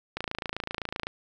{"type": "click train", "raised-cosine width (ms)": 0.3, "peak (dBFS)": -15, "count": 26, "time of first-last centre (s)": [0.17, 1.069], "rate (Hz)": 27.8, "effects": []}